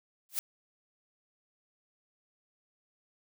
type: noise with exponential growth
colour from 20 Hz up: blue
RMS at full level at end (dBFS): -27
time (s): 0.29-0.39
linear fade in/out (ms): 0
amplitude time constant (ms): 20
effects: none